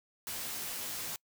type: noise with comb filter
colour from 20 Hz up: white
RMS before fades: -39 dBFS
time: 0.27-1.16 s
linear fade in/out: 0 ms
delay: 15 ms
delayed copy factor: -0.6
effects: noise-tail reverb RT60 0.1 s tail -26 dB re dry